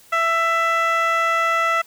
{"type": "tone with band-pass filter", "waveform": "15% pulse", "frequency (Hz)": 664, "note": "E5", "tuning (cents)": 12, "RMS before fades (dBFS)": -19, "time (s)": [0.12, 1.82], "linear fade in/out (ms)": 10, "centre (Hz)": 1400, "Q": 1.3, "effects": ["white hiss -50 dBFS RMS until 1.86 s"]}